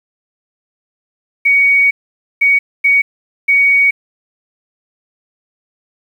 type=tone bursts at uneven times; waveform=sine; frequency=2243 Hz; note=C#7; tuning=20 cents sharp; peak=-7 dBFS; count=4; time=1.45-1.91 / 2.41-2.59 / 2.84-3.02 / 3.48-3.91 s; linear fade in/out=10 ms; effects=7-bit